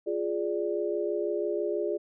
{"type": "chord", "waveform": "sine", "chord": "D diminished", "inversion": "first", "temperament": "equal", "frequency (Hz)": [349.2, 415.3, 587.3], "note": ["F4", "Ab4", "D5"], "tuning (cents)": [0, 0, 0], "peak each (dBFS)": [-31, -30, -33], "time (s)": [0.06, 1.98], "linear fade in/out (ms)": 20, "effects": []}